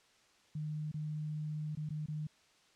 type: tone with dropouts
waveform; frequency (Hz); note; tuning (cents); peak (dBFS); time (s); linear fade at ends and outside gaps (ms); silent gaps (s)
sine; 152.5; D#3; -34; -36; 0.55-2.27; 5; 0.916-0.941 / 1.752-1.771 / 1.891-1.904 / 2.061-2.083
effects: white hiss -67 dBFS RMS until 2.75 s + low-pass 6000 Hz 12 dB/octave